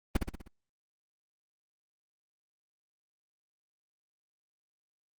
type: noise with echo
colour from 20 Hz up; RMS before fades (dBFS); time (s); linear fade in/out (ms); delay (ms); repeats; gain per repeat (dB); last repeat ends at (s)
brown; -24; 0.15-0.17; 5; 62; 5; -5; 0.48
effects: Opus 32 kbps